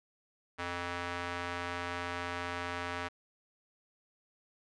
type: tone with band-pass filter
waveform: square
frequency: 87.6 Hz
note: F2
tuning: 6 cents sharp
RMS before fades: -38 dBFS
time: 0.58-3.09 s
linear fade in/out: 20 ms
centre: 1600 Hz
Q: 0.96
effects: resampled to 24000 Hz